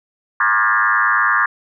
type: tone with frequency modulation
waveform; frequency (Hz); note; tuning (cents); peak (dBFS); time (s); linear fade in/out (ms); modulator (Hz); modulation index
sine; 1413; F6; +20; -12; 0.4-1.46; 5; 109; 3.5
effects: none